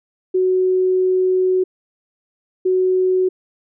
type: tone bursts at uneven times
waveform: sine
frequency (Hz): 371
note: F#4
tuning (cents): +5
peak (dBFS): -13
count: 2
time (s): 0.34-1.64 / 2.65-3.29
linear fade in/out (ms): 10
effects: none